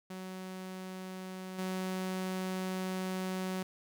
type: tone with level steps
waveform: sawtooth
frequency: 186.6 Hz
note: F#3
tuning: 15 cents sharp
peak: -37 / -30 dBFS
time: 0.1-3.63 s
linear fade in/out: 5 ms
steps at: 1.58 s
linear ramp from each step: 10 ms
effects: none